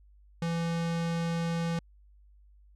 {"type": "tone", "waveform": "square", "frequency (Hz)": 167.6, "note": "E3", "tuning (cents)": 29, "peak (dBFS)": -29, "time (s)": [0.42, 1.79], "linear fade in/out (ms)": 2, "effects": ["added 50 Hz sine -55 dBFS peak until 2.75 s", "low-pass 7000 Hz 12 dB/octave"]}